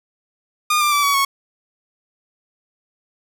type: tone with pitch steps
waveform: sawtooth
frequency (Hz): 1217 / 1187.8 / 1159.4 / 1131.6 / 1104.5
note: D#6 / D6 / D6 / C#6 / C#6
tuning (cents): -39 / +19 / -23 / +35 / -7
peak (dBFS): -11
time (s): 0.7-1.25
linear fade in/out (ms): 5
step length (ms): 110
effects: 8-bit

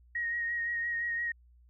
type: tone with vibrato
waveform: sine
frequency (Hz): 1878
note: A#6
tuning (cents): +12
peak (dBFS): -30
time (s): 0.15-1.32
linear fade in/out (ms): 5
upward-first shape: sine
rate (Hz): 5.8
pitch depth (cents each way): 23
effects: added 60 Hz sine -57 dBFS peak until 1.69 s

